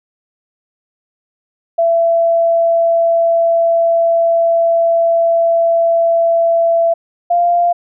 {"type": "tone pair in turn", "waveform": "sine", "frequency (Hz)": [670, 695.4], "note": ["E5", "F5"], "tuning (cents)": [28, -8], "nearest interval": "minor second", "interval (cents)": 64, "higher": "second", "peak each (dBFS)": -9, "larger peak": "neither", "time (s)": [[1.78, 6.94], [7.3, 7.73]], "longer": "first", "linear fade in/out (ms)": 10, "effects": []}